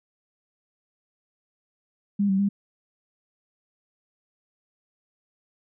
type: tone with pitch steps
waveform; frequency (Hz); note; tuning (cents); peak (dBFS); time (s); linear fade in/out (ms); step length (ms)
sine; 202 / 192.8 / 200.4; G#3 / G3 / G3; -48 / -28 / +38; -19; 2.19-2.49; 10; 100
effects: none